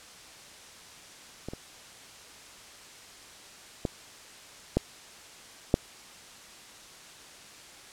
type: clicks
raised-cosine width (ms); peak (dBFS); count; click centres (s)
2; -22 / -24 / -14 / -9 / -6; 5; 1.486 / 1.535 / 3.852 / 4.77 / 5.741
effects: white hiss -49 dBFS RMS until 7.92 s + low-pass 8000 Hz 12 dB/octave